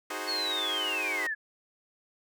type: chord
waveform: 10% pulse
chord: Ab dominant seventh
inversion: second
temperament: equal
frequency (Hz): 311.1 / 370 / 415.3 / 523.3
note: Eb4 / Gb4 / Ab4 / C5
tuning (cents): 0 / 0 / 0 / 0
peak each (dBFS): -31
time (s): 0.1-1.27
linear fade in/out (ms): 5
type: linear sweep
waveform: sine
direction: down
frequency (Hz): 4435 to 1661.2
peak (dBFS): -29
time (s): 0.27-1.35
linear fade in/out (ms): 20
effects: none